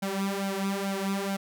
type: tone with flanger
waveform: sawtooth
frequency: 196 Hz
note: G3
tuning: in tune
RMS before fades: -30 dBFS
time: 0.02-1.37 s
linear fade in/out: 10 ms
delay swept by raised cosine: 1.3 to 4.3 ms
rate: 2.3 Hz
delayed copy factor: +0.75
effects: none